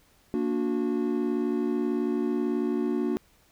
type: chord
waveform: triangle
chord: Bb augmented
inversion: none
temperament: just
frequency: 233.1 / 291.4 / 364.2 Hz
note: Bb3 / D4 / F#4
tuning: 0 / -13 / -27 cents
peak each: -27 dBFS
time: 0.34-3.17 s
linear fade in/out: 0 ms
effects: pink hiss -62 dBFS RMS until 3.51 s